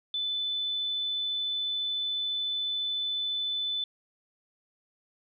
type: tone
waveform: sine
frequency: 3506 Hz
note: A7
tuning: 7 cents flat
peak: -28 dBFS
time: 0.14-3.84 s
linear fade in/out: 2 ms
effects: none